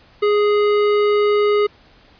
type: tone with tanh clipping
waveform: sine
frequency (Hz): 415.3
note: G#4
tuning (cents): 0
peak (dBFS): -15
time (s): 0.22-1.67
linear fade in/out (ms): 10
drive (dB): 17
effects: pink hiss -50 dBFS RMS until 2.19 s + resampled to 11025 Hz